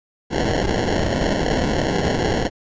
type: noise with sample-and-hold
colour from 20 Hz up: white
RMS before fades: -20 dBFS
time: 0.3-2.5 s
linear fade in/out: 50 ms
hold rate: 1225 Hz
effects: resampled to 16000 Hz